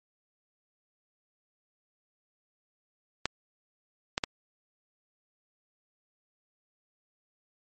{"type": "clicks", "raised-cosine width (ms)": 0.2, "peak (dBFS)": -9, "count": 3, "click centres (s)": [3.256, 4.179, 4.238], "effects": ["MP3 32 kbps"]}